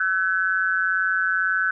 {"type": "tone with amplitude modulation", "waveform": "sine", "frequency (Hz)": 1511, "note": "F#6", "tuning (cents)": 36, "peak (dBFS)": -15, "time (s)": [0, 1.71], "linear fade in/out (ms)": 5, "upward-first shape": "sine", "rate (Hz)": 182, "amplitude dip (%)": 90, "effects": []}